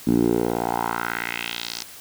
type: tone with band-pass filter sweep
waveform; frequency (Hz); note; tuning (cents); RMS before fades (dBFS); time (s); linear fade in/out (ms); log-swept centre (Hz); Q
10% pulse; 58.27; A#1; 0; -24; 0.07-1.83; 5; 250 to 5500; 2.6
effects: white hiss -42 dBFS RMS until 2 s